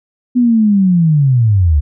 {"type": "linear sweep", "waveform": "sine", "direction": "down", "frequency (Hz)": [250.9, 68], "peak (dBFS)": -7, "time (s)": [0.35, 1.81], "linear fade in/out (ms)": 20, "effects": []}